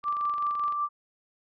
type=tone with tremolo; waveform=sine; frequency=1174 Hz; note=D6; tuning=1 cent flat; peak=-24 dBFS; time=0.03-0.89 s; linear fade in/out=50 ms; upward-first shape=sine; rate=5.2 Hz; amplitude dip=35%
type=click train; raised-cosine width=0.3 ms; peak=-31 dBFS; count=17; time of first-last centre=0.04-0.724 s; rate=23.4 Hz
effects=none